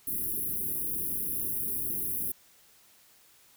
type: band-stop noise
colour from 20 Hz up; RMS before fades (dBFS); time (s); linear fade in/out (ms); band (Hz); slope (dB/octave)
white; -32; 0.07-2.32; 5; 420 to 10000; 96
effects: white hiss -60 dBFS RMS until 3.56 s